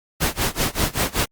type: noise with tremolo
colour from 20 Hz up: pink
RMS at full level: -19 dBFS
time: 0.2-1.26 s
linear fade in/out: 20 ms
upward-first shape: sine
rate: 5.2 Hz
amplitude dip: 95%
effects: Opus 48 kbps